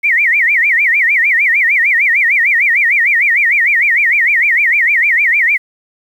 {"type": "tone with vibrato", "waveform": "sine", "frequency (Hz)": 2093, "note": "C7", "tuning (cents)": 0, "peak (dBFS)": -8, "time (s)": [0.03, 5.58], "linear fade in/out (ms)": 20, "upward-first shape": "sine", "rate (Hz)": 6.6, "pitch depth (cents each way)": 240, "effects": ["7-bit"]}